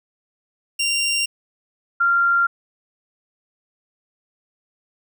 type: tone pair in turn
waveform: 20% pulse / sine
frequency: 2773 / 1386.5 Hz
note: F7 / F6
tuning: -13 / -13 cents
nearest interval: octave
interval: 1200 cents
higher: first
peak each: -14 dBFS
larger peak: neither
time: 0.79-1.26 / 2-2.47 s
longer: neither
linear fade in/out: 10 ms
effects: none